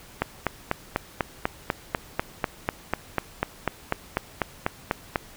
click train, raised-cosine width 0.5 ms, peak -7 dBFS, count 21, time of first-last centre 0.22-5.158 s, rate 4.05 Hz, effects pink hiss -48 dBFS RMS until 5.36 s

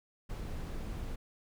brown noise, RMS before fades -39 dBFS, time 0.29-1.16 s, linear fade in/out 10 ms, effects none

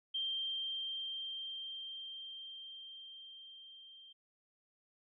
sine tone with level ramp, 3162 Hz, G7, 14 cents sharp, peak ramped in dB -34 to -54 dBFS, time 0.14-4.13 s, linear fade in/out 10 ms, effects none

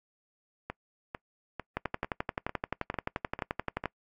two click trains, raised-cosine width 0.5 ms, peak -20 / -15 dBFS, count 8 / 25, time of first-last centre 0.7-3.839 / 1.77-3.857 s, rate 2.23 / 11.5 Hz, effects noise-tail reverb RT60 0.1 s tail -23 dB re dry + AAC 64 kbps

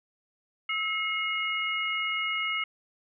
sine tone cluster, 1302 / 2160 / 2876 Hz, E6 / C#7 / F#7, -22 / -45 / -50 cents, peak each -34 / -29 / -33 dBFS, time 0.69-2.64 s, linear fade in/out 5 ms, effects none

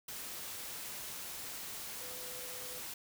sine tone in noise, 501 Hz, B4, 25 cents sharp, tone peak -52 dBFS, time 2.01-2.79 s, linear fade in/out 5 ms, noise white, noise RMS -44 dBFS, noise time 0.08-2.94 s, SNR -11 dB, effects none

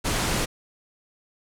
pink low-pass noise, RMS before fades -25 dBFS, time 0.04-0.46 s, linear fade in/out 20 ms, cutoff 11000 Hz, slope 24 dB/octave, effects none

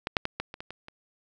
clicks, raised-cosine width 0.3 ms, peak -13 / -6 / -12 / -14 / -23 / -22 / -23 / -27 dBFS, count 8, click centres 0.071 / 0.168 / 0.254 / 0.4 / 0.541 / 0.605 / 0.706 / 0.884 s, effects none

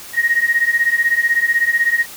sine beating tone pair, 1864.7 / 1880.7 Hz, A#6 / A#6, 0 / +15 cents, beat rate 16 Hz, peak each -17 / -15 dBFS, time 0.13-2.06 s, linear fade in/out 50 ms, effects white hiss -35 dBFS RMS until 2.16 s

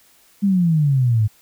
sine exponential sweep, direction down, 205.9 to 103.83 Hz, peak -13 dBFS, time 0.42-1.28 s, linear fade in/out 20 ms, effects white hiss -54 dBFS RMS until 1.41 s

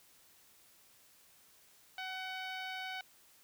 10% pulse tone with low-pass filter, 751 Hz, F#5, 26 cents sharp, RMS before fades -42 dBFS, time 1.98-3.01 s, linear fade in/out 2 ms, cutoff 3400 Hz, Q 0.77, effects white hiss -64 dBFS RMS until 3.43 s

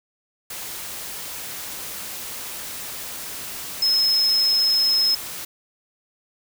sine tone in noise, 5170 Hz, E8, 34 cents flat, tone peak -16 dBFS, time 3.82-5.15 s, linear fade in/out 5 ms, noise white, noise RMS -33 dBFS, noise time 0.5-5.45 s, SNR +14 dB, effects none

